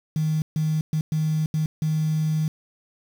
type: tone bursts at uneven times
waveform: triangle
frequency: 156 Hz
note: D#3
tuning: 5 cents sharp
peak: -16 dBFS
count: 6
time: 0.16-0.42 / 0.56-0.81 / 0.93-1.01 / 1.12-1.46 / 1.54-1.66 / 1.82-2.48 s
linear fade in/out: 2 ms
effects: tanh soft clip ceiling -18 dBFS + 7-bit